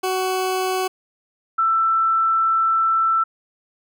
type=tone pair in turn; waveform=20% pulse / sine; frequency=373.5 / 1331 Hz; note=F#4 / E6; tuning=+16 / +16 cents; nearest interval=octave + minor seventh; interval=2200 cents; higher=second; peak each=-15 dBFS; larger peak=neither; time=0.03-0.88 / 1.58-3.24 s; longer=second; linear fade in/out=10 ms; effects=none